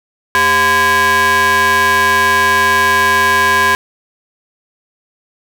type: ring-modulated tone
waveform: 45% pulse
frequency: 311.1 Hz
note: D#4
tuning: in tune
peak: -6 dBFS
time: 0.35-3.75 s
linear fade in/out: 0 ms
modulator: 1330 Hz
effects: none